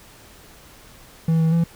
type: tone with pitch steps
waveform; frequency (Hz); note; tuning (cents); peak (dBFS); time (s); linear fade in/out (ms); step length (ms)
triangle; 162.8 / 161.6 / 167.4; E3 / E3 / E3; -21 / -34 / +27; -13; 1.28-1.64; 5; 120
effects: pink hiss -47 dBFS RMS until 1.75 s